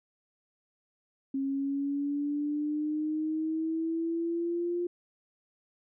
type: exponential sweep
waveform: sine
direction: up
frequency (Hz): 270.4 to 351.7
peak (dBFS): -28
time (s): 1.34-4.87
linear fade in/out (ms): 5
effects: none